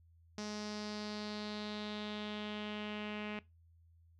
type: tone with low-pass filter sweep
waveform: sawtooth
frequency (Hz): 210.3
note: G#3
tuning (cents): +22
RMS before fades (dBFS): -42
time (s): 0.38-3.39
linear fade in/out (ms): 0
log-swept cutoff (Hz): 5600 to 2600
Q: 3.9
effects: noise-tail reverb RT60 0.2 s tail -19 dB re dry + added 83 Hz sine -62 dBFS peak until 4.19 s